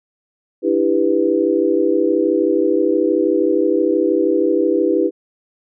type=chord; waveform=sine; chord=E minor seventh; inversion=third; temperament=just; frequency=296.7 / 329.6 / 395.6 / 494.4 Hz; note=D4 / E4 / G4 / B4; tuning=+18 / 0 / +16 / +2 cents; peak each=-21 / -17 / -18 / -19 dBFS; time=0.62-5.11 s; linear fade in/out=50 ms; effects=none